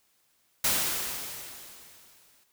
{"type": "noise with exponential decay", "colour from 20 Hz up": "white", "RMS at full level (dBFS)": -24, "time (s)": [0.64, 2.44], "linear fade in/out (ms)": 5, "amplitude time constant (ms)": 390, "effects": ["white hiss -69 dBFS RMS until 2.52 s"]}